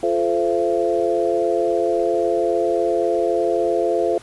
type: tone cluster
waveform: sine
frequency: 347.8 / 435.4 / 519 / 677 Hz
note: F4 / A4 / C5 / E5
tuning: -7 / -18 / -14 / +46 cents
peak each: -22 dBFS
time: 0.03-4.18 s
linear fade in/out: 2 ms
effects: pink hiss -44 dBFS RMS until 4.22 s + resampled to 24000 Hz